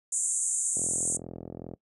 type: band-pass noise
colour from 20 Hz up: white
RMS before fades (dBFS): -29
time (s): 0.12-1.17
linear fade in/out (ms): 5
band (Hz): 6700 to 9400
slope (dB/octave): 96
type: click train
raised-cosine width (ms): 2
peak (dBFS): -25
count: 42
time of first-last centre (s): 0.77-1.737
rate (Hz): 42.4
effects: noise-tail reverb RT60 0.1 s tail -21 dB re dry + high-pass 100 Hz 12 dB/octave